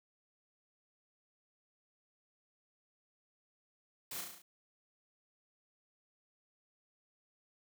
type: noise with echo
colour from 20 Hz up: white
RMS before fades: -43 dBFS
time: 4.11-4.21 s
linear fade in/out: 5 ms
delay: 35 ms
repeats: 6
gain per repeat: -3 dB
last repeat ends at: 4.42 s
effects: high-pass 100 Hz 12 dB/octave